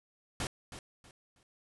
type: noise with echo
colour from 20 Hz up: pink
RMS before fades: -35 dBFS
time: 0.4-0.47 s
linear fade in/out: 2 ms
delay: 320 ms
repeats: 3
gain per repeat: -11 dB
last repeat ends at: 1.43 s
effects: resampled to 24000 Hz